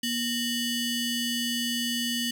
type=ring-modulated tone; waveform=sawtooth; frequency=1600 Hz; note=G6; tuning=35 cents sharp; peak=-20 dBFS; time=0.03-2.31 s; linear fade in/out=5 ms; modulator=1360 Hz; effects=none